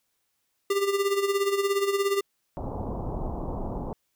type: tone with tremolo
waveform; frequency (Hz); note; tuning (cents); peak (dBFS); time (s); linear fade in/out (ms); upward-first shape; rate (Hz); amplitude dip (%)
square; 397.8; G4; +25; -21; 0.7-2.21; 5; sine; 17; 65
type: low-pass noise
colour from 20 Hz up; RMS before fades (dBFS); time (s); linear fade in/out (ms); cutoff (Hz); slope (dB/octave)
pink; -32; 2.57-3.93; 0; 1000; 48
effects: white hiss -75 dBFS RMS until 4.15 s